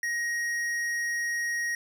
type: tone with tanh clipping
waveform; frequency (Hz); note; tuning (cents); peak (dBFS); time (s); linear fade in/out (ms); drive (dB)
sine; 1882; A#6; +16; -29; 0.03-1.75; 2; 13
effects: none